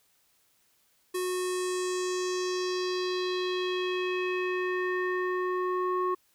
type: tone with low-pass filter sweep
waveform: square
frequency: 365.2 Hz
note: F#4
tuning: 23 cents flat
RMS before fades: -30 dBFS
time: 1.14-6.15 s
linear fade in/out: 10 ms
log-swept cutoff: 11000 to 1100 Hz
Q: 3.1
effects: white hiss -68 dBFS RMS until 6.34 s